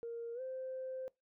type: tone with pitch glide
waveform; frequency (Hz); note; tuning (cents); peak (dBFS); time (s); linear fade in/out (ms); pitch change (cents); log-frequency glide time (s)
sine; 466.2 to 520.3; A#4 to C5; 0 to -10; -39; 0.03-1.08; 0; +190; 0.34-0.41
effects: noise-tail reverb RT60 0.2 s tail -23 dB re dry + tanh soft clip ceiling -35 dBFS